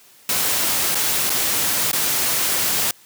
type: noise with dropouts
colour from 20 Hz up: white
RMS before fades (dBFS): -20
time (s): 0.29-2.91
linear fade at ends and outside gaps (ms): 2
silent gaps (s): 0.947-0.953 / 1.296-1.301 / 1.915-1.93
effects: white hiss -50 dBFS RMS until 3.05 s + high-pass 80 Hz 12 dB/octave